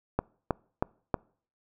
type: click train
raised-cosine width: 1 ms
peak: -11 dBFS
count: 4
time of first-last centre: 0.19-1.142 s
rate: 3.15 Hz
effects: noise-tail reverb RT60 0.5 s tail -26 dB re dry